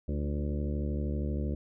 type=harmonic tone with a mistuned harmonic; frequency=72.8 Hz; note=D2; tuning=15 cents flat; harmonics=1 / 2 / 3 / 4 / 5 / 6 / 7 / 8; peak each=-31 / -37 / -37 / -41 / -43 / -47 / -45 / -48 dBFS; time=0.08-1.55 s; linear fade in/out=5 ms; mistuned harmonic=4; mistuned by=+45 cents; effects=none